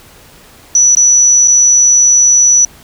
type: tone with dropouts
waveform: sine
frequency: 5920 Hz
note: F#8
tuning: in tune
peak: -4 dBFS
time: 0.75-2.65 s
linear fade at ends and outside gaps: 2 ms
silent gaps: 0.951-0.969 / 1.476-1.48 s
effects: pink hiss -40 dBFS RMS until 2.83 s